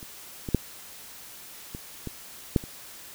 clicks, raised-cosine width 3 ms, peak -30 / -19 / -7 / -23 / -20 / -7 / -27 dBFS, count 7, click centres 0.029 / 0.488 / 0.547 / 1.749 / 2.073 / 2.562 / 2.639 s, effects white hiss -45 dBFS RMS until 3.14 s

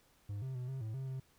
triangle tone with pitch steps, 101.9 / 131.8 / 125.1 / 133.2 / 109.7 / 133.3 / 131.6 Hz, G#2 / C3 / B2 / C3 / A2 / C3 / C3, -32 / +13 / +23 / +31 / -5 / +33 / +10 cents, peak -36 dBFS, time 0.29-1.2 s, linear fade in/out 5 ms, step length 130 ms, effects pink hiss -69 dBFS RMS until 1.38 s

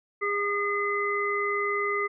harmonic tone, 407.4 Hz, G#4, 33 cents flat, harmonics 1 / 3 / 5, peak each -29 / -29 / -29 dBFS, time 0.21-2.08 s, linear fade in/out 20 ms, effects none

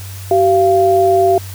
sine tone pair together, 382.7 / 688.6 Hz, G4 / F5, -42 / -25 cents, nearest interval minor seventh, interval 1017 cents, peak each -11 dBFS, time 0.31-1.38 s, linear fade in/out 2 ms, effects added 96 Hz sine -27 dBFS peak until 1.54 s + white hiss -35 dBFS RMS until 1.54 s

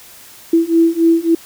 sine beating tone pair, 329.6 / 333.2 Hz, E4 / E4, 0 / +19 cents, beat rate 3.6 Hz, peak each -13 / -12 dBFS, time 0.53-1.35 s, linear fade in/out 5 ms, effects white hiss -40 dBFS RMS until 1.45 s

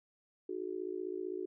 sine tone with amplitude modulation, 370 Hz, F#4, in tune, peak -32 dBFS, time 0.49-1.46 s, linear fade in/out 5 ms, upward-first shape sine, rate 55.6 Hz, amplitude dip 100%, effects none

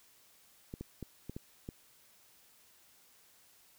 clicks, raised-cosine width 3 ms, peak -28 dBFS, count 6, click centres 0.739 / 0.81 / 1.027 / 1.296 / 1.365 / 1.689 s, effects white hiss -64 dBFS RMS until 3.78 s

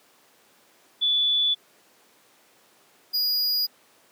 sine / square tone pair in turn, 3458 / 4890 Hz, A7 / D#8, -31 / -31 cents, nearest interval tritone, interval 600 cents, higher second, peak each -19 / -22 dBFS, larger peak first, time 1.01-1.55 / 3.13-3.67 s, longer neither, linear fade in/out 20 ms, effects pink hiss -58 dBFS RMS until 4.11 s + high-pass 300 Hz 12 dB/octave

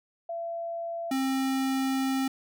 sine / square tone pair in turn, 675 / 266.2 Hz, E5 / C4, +41 / +30 cents, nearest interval octave + major third, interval 1611 cents, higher first, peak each -31 / -26 dBFS, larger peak second, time 0.29-1.11 / 1.11-2.28 s, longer second, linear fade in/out 5 ms, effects none

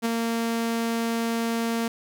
sawtooth tone with ADSR envelope, 230 Hz, A#3, 23 cents flat, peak -17 dBFS, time 0.02-1.88 s, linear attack 33 ms, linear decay 17 ms, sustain -3 dB, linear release 3 ms, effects none

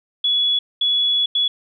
sine tone bursts at uneven times, 3391 Hz, G#7, 35 cents sharp, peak -15 dBFS, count 3, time 0.24-0.59 / 0.81-1.26 / 1.35-1.48 s, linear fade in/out 5 ms, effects none

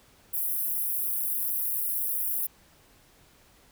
pink high-pass noise, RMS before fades -29 dBFS, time 0.33-2.47 s, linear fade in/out 10 ms, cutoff 11000 Hz, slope 48 dB/octave, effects pink hiss -59 dBFS RMS until 3.71 s

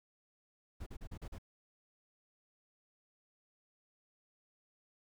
brown noise bursts, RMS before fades -44 dBFS, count 6, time 0.8-1.385 s, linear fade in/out 10 ms, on 65 ms, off 39 ms, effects none

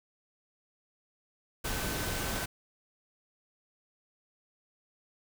sine tone in noise, 1528 Hz, G6, 45 cents flat, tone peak -44 dBFS, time 1.64-2.46 s, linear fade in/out 10 ms, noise pink, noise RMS -34 dBFS, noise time 1.64-2.46 s, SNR -13 dB, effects none

